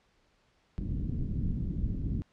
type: low-pass noise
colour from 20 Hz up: pink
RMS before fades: -32 dBFS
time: 0.78-2.22 s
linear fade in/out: 0 ms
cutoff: 250 Hz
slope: 24 dB/octave
effects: pink hiss -69 dBFS RMS until 2.32 s + low-pass 5000 Hz 12 dB/octave